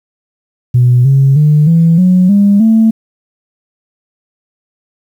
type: tone with pitch steps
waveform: sine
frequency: 123.47 / 136.21 / 150.26 / 165.77 / 182.87 / 201.7 / 222.6 Hz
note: B2 / C#3 / D3 / E3 / F#3 / G3 / A3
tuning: 0 / -30 / +40 / +10 / -20 / +50 / +20 cents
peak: -3 dBFS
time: 0.74-2.91 s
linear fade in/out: 10 ms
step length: 310 ms
effects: tanh soft clip ceiling 0 dBFS + 7-bit